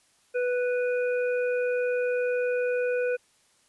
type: harmonic tone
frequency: 493.9 Hz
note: B4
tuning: in tune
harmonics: 1 / 3 / 5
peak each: -24 / -34 / -38 dBFS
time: 0.34-3.17 s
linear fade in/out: 20 ms
effects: white hiss -64 dBFS RMS until 3.68 s + resampled to 24000 Hz